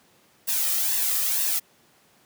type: noise with flanger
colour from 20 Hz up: blue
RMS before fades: -24 dBFS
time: 0.47-1.6 s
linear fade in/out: 20 ms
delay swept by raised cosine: 1.1 to 1.66 ms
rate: 2.1 Hz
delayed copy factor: +0.55
effects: pink hiss -59 dBFS RMS until 2.25 s + high-pass 150 Hz 12 dB/octave